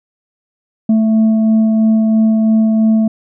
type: tone with frequency modulation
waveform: sine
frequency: 220 Hz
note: A3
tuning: in tune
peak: -8 dBFS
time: 0.89-3.08 s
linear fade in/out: 5 ms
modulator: 443 Hz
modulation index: 0.29
effects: none